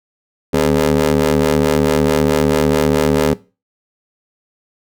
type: ring-modulated tone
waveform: 20% pulse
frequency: 75.4 Hz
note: D2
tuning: 46 cents sharp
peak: -4 dBFS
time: 0.53-3.34 s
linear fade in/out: 10 ms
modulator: 337 Hz
effects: noise-tail reverb RT60 0.3 s tail -19 dB re dry